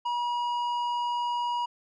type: tone with tanh clipping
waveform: sine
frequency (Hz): 962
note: B5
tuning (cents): -46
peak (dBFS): -28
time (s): 0.05-1.66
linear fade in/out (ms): 10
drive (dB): 9
effects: none